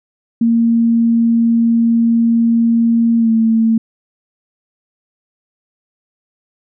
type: tone with pitch glide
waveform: sine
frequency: 231.1 to 224.8 Hz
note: A#3 to A3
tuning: -15 to +37 cents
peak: -9 dBFS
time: 0.41-3.78 s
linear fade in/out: 5 ms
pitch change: -48 cents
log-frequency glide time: 3.18-3.3 s
effects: none